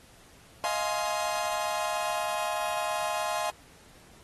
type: chord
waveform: 40% pulse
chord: F minor seventh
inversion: third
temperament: just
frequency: 628.6 / 698.5 / 838.1 / 1047.7 Hz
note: Eb5 / F5 / Ab5 / C6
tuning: +18 / 0 / +16 / +2 cents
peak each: -33 dBFS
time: 0.64-3.5 s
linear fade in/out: 0 ms
effects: pink hiss -56 dBFS RMS until 4.23 s + AAC 32 kbps